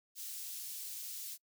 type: high-pass noise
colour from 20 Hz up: white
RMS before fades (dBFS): -44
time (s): 0.15-1.38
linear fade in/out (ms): 50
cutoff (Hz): 4200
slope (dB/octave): 12
effects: noise-tail reverb RT60 0.1 s tail -26 dB re dry